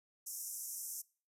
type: band-pass noise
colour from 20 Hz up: white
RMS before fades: -44 dBFS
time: 0.26-1.02 s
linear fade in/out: 10 ms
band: 5500 to 14000 Hz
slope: 96 dB/octave
effects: noise-tail reverb RT60 0.4 s tail -23 dB re dry